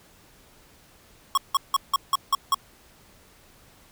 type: tone bursts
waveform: square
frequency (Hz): 1100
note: C#6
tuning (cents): -14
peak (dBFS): -18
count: 7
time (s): 1.35-2.545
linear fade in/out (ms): 2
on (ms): 25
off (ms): 170
effects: pink hiss -55 dBFS RMS until 3.91 s